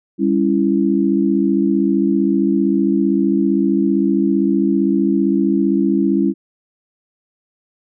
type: chord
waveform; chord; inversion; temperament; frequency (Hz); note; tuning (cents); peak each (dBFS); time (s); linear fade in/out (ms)
sine; C# diminished; second; just; 199.57 / 277.2 / 332.6; G3 / C#4 / E4; +31 / 0 / +16; -17; 0.18-6.34; 50
effects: none